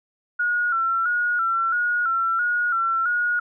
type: tone with vibrato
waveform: sine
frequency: 1396.9 Hz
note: F6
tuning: in tune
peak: -19 dBFS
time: 0.39-3.4 s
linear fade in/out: 10 ms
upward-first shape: square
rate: 1.5 Hz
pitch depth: 58 cents each way
effects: none